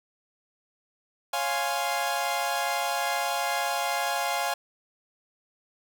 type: chord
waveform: sawtooth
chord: Db major seventh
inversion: none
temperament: equal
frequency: 554.4 / 698.5 / 830.6 / 1046.5 Hz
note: Db5 / F5 / Ab5 / C6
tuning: 0 / 0 / 0 / 0 cents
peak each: -31 / -26 / -26 / -31 dBFS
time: 1.33-4.54 s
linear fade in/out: 5 ms
effects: none